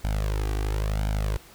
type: tone with flanger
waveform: sawtooth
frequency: 51.91 Hz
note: G#1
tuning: in tune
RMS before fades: -26 dBFS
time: 0.04-1.37 s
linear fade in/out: 5 ms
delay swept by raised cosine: 1.3 to 2.6 ms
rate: 0.97 Hz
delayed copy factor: +0.95
effects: pink hiss -50 dBFS RMS until 1.54 s